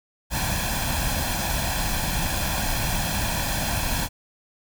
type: noise with comb filter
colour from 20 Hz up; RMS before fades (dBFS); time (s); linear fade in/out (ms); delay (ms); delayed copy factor
pink; -25; 0.3-4.09; 50; 1.2; +0.7
effects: none